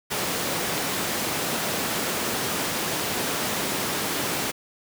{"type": "high-pass noise", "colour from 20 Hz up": "pink", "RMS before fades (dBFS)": -27, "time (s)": [0.1, 4.52], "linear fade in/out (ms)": 20, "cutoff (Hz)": 180, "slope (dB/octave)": 12, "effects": []}